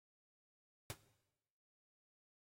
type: noise with exponential decay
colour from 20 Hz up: pink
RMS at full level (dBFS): -40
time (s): 0.9-0.98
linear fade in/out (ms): 0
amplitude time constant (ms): 17
effects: noise-tail reverb RT60 1.0 s tail -17 dB re dry + AAC 48 kbps